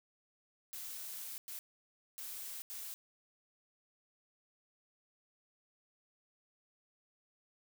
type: noise bursts at uneven times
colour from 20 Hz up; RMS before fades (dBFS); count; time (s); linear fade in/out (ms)
blue; -45; 4; 0.73-1.38 / 1.48-1.59 / 2.18-2.62 / 2.7-2.94; 0
effects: none